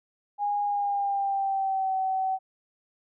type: tone with pitch glide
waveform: sine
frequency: 820 to 760.7 Hz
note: G#5 to F#5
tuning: -22 to +48 cents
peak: -24 dBFS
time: 0.38-2.39 s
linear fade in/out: 50 ms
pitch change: -130 cents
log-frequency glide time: 0.64-1.95 s
effects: none